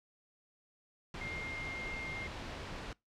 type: tone in noise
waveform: sine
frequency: 2119 Hz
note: C7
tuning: 21 cents sharp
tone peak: -40 dBFS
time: 1.21-2.27 s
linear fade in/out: 2 ms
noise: pink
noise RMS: -43 dBFS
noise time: 1.14-2.93 s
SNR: 0 dB
effects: noise-tail reverb RT60 0.2 s tail -24 dB re dry + low-pass 4000 Hz 12 dB/octave